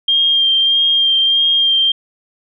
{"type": "tone with vibrato", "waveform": "sine", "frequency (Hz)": 3200, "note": "G7", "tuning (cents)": 35, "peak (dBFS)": -10, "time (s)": [0.08, 1.92], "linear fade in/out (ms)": 5, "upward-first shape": "sine", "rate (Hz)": 1.6, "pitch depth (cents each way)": 19, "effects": []}